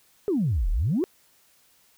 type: exponential two-way sweep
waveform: sine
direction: down then up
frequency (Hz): 437.7 to 34.69 to 403.2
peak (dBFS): -20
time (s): 0.28-1.04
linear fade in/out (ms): 0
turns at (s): 0.7
effects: tanh soft clip ceiling -16 dBFS + white hiss -61 dBFS RMS until 1.97 s